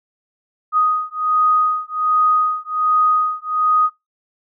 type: beating tone pair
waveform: sine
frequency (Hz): 1246 / 1247.3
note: D#6 / D#6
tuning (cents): +2 / +4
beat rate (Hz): 1.3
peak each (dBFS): -17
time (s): 0.72-3.9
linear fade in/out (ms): 50
effects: noise-tail reverb RT60 0.2 s tail -25 dB re dry